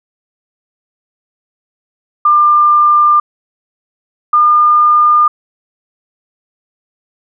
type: tone pair in turn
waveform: sine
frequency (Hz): 1196 / 1208.5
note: D6 / D6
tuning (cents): +31 / +49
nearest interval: unison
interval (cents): 18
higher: second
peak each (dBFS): -5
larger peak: neither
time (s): 2.25-3.2 / 4.33-5.28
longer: neither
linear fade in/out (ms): 5
effects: none